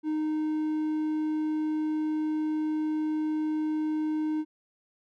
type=tone; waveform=triangle; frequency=308.9 Hz; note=D#4; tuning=12 cents flat; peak=-24 dBFS; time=0.03-4.45 s; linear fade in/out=50 ms; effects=none